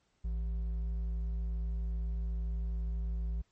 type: tone with hard clipping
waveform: triangle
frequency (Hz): 56.1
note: A1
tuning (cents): +34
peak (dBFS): -33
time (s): 0.24-3.42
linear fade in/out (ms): 10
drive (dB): 8
effects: pink hiss -75 dBFS RMS until 3.51 s + MP3 32 kbps